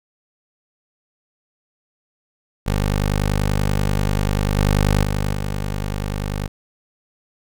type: tone with level steps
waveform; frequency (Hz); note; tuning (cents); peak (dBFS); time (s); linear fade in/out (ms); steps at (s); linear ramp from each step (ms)
15% pulse; 50.3; G1; +45; -11 / -8 / -13 / -16; 2.66-6.48; 10; 4.57 / 5.03 / 5.33; 5
effects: none